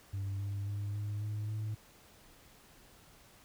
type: tone with pitch steps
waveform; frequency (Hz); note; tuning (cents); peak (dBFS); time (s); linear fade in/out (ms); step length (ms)
sine; 98.3 / 100.08 / 101.88 / 103.72 / 105.6 / 107.51; G2 / G2 / G#2 / G#2 / G#2 / A2; +5 / +36 / -33 / -2 / +29 / -40; -32; 0.13-1.75; 10; 270
effects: tanh soft clip ceiling -33 dBFS + pink hiss -60 dBFS RMS until 3.44 s